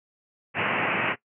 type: band-pass noise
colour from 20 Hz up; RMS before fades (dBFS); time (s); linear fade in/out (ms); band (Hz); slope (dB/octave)
white; -26; 0.54-1.16; 50; 100 to 2800; 96
effects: noise-tail reverb RT60 0.1 s tail -18 dB re dry